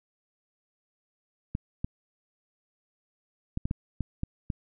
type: clicks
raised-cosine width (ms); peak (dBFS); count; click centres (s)
5; -17; 8; 1.551 / 1.845 / 3.574 / 3.655 / 3.711 / 4.007 / 4.234 / 4.502
effects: none